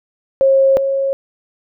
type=tone pair in turn; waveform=sine; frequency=540 / 544.7 Hz; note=C#5 / C#5; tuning=-45 / -30 cents; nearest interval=unison; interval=15 cents; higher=second; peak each=-8 / -14 dBFS; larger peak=first; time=0.41-0.77 / 0.77-1.13 s; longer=neither; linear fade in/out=0 ms; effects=none